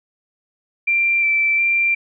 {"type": "tone with vibrato", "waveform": "sine", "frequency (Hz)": 2349, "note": "D7", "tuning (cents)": 0, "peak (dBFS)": -14, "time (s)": [0.87, 1.95], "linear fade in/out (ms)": 10, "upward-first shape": "square", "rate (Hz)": 1.4, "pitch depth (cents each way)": 13, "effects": []}